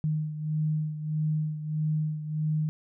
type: beating tone pair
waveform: sine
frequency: 153.8 / 155.4 Hz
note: D#3 / D#3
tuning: -20 / -2 cents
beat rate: 1.6 Hz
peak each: -27 / -33 dBFS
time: 0.04-2.69 s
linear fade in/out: 0 ms
effects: none